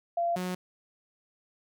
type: tone pair in turn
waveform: sine / sawtooth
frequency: 686 / 182.1 Hz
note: F5 / F#3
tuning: -31 / -27 cents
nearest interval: octave + major seventh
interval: 2296 cents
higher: first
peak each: -25 / -27 dBFS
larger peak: first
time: 0.17-0.36 / 0.36-0.55 s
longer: neither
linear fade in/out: 5 ms
effects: none